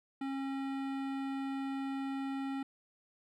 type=tone with hard clipping; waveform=sine; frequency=271.5 Hz; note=C#4; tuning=36 cents flat; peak=-37 dBFS; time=0.21-2.63 s; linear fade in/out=5 ms; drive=17 dB; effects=none